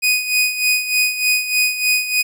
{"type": "tone with tremolo", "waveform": "sawtooth", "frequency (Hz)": 2489, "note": "D#7", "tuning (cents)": 0, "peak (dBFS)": -9, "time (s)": [0.02, 2.23], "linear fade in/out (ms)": 20, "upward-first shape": "sine", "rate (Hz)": 3.3, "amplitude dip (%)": 70, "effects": []}